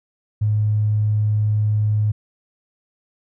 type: tone with tanh clipping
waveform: triangle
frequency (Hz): 106.1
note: G#2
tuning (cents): +38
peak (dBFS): -15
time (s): 0.41-2.12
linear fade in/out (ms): 10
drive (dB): 3
effects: none